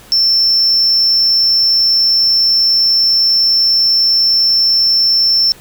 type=tone; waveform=sine; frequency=5370 Hz; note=E8; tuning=31 cents sharp; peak=-6 dBFS; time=0.12-5.52 s; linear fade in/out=0 ms; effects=tanh soft clip ceiling -7 dBFS + pink hiss -40 dBFS RMS until 5.6 s